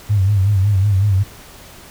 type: tone with vibrato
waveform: sine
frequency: 99.2 Hz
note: G2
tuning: 21 cents sharp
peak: -11 dBFS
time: 0.09-1.24 s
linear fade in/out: 20 ms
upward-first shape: sine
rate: 5.4 Hz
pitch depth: 98 cents each way
effects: pink hiss -40 dBFS RMS until 1.9 s